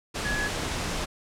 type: tone in noise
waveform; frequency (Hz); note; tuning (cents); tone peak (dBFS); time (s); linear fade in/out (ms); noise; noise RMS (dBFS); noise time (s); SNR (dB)
sine; 1687; G#6; +27; -28; 0.24-0.49; 20; pink; -30; 0.14-1.06; -1
effects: low-pass 8000 Hz 12 dB/octave

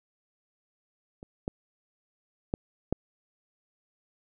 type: clicks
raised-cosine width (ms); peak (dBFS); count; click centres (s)
2; -30 / -17 / -14 / -12; 4; 1.229 / 1.479 / 2.539 / 2.926
effects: none

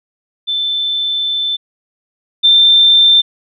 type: tone pair in turn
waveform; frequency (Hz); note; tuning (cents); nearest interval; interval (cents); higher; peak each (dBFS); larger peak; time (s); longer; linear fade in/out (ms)
sine; 3533 / 3572; A7 / A7; +6 / +25; unison; 19; second; -14 / -5; second; 0.47-1.57 / 2.43-3.22; first; 20
effects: none

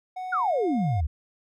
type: tone with pitch glide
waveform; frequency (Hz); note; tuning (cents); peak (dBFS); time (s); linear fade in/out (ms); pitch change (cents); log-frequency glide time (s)
triangle; 740 to 716; F#5 to F5; 0 to +43; -29; 0.16-1.01; 10; -57; 0.36-0.63
type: exponential sweep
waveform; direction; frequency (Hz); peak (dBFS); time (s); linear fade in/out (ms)
sine; down; 1507 to 66.3; -22; 0.32-1.07; 10
effects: none

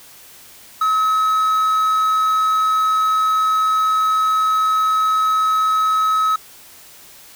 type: tone with quantisation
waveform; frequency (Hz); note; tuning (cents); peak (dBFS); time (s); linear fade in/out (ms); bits
triangle; 1282; E6; -49; -12; 0.81-6.36; 5; 6
effects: white hiss -43 dBFS RMS until 7.35 s

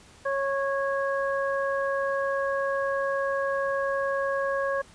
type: harmonic tone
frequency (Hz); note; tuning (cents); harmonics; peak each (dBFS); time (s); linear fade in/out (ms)
550; C#5; -14; 1 / 2 / 3; -26 / -31 / -32; 0.25-4.82; 10
effects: pink hiss -53 dBFS RMS until 4.94 s + resampled to 22050 Hz

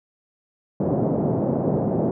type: band-pass noise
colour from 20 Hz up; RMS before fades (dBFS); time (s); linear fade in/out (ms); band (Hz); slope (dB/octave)
pink; -22; 0.8-2.11; 2; 130 to 640; 24
effects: none

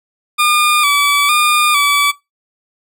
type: tone with vibrato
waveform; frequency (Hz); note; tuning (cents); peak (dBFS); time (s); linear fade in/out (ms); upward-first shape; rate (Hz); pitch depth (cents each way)
20% pulse; 1179; D6; +6; -5; 0.38-2.12; 20; square; 1.1; 46
effects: noise-tail reverb RT60 0.2 s tail -20 dB re dry

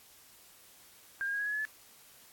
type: tone with pitch steps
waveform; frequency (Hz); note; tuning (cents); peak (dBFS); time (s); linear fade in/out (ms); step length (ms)
sine; 1600 / 1620.5 / 1641.2 / 1662.2 / 1683.4 / 1705 / 1726.8; G6 / G#6 / G#6 / G#6 / G#6 / G#6 / A6; +35 / -43 / -21 / +1 / +23 / +45 / -33; -31; 1.21-1.651; 0; 63
effects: white hiss -58 dBFS RMS until 2.32 s + AAC 64 kbps

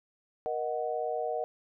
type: chord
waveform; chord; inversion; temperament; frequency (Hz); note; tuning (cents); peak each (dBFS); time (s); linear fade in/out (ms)
sine; D# minor; second; equal with one note detuned; 472.9 / 622.3 / 740; A#4 / D#5 / F#5; +25 / 0 / 0; -34; 0.46-1.44; 0
effects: none

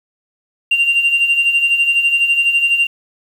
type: tone with tremolo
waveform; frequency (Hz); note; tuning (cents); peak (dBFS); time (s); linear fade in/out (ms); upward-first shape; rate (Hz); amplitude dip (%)
sine; 2776; F7; -11; -7; 0.71-2.87; 5; sine; 12; 65
effects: tanh soft clip ceiling -7 dBFS + 7-bit

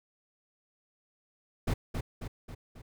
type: noise with echo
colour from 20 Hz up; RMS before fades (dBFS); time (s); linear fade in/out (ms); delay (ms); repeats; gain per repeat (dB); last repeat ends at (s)
brown; -28; 1.67-1.74; 10; 270; 4; -5; 2.82
effects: none

